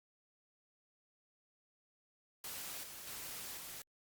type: noise with level steps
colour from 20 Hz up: white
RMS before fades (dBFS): -45 / -50 / -46 / -48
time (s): 2.44-3.82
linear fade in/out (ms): 2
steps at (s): 2.83 / 3.07 / 3.57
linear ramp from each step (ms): 2
effects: Opus 48 kbps